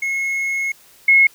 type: tone pair in turn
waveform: triangle / sine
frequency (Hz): 2172 / 2172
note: C#7 / C#7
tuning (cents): -36 / -36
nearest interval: unison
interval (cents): 0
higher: neither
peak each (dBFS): -17 / -8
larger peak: second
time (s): 0.02-0.72 / 1.08-1.27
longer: first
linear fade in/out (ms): 5
effects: white hiss -49 dBFS RMS until 1.34 s